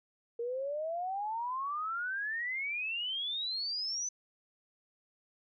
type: exponential sweep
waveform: sine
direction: up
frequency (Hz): 461 to 6110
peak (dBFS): -33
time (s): 0.39-4.09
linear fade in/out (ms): 5
effects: none